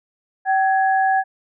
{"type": "tone pair together", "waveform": "sine", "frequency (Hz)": [768.3, 1668], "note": ["G5", "G#6"], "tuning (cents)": [-35, 7], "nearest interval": "octave + minor second", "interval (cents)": 1342, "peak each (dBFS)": [-15, -22], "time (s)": [0.45, 1.24], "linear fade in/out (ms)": 50, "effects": []}